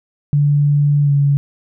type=tone with pitch glide; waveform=sine; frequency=145.1 to 141.87 Hz; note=D3 to C#3; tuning=-21 to +40 cents; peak=-10 dBFS; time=0.33-1.37 s; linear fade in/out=0 ms; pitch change=-39 cents; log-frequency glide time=1.03-1.11 s; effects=none